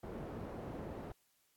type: low-pass noise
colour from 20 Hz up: white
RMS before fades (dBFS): -45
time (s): 0.03-1.12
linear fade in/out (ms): 5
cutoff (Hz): 450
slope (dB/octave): 12
effects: white hiss -75 dBFS RMS until 1.56 s + AAC 64 kbps